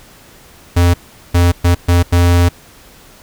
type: tone bursts at uneven times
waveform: square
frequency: 87.31 Hz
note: F2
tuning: in tune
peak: -8 dBFS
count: 5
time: 0.76-0.94 / 1.34-1.52 / 1.64-1.75 / 1.88-2.03 / 2.12-2.49 s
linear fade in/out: 10 ms
effects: pink hiss -42 dBFS RMS until 3.22 s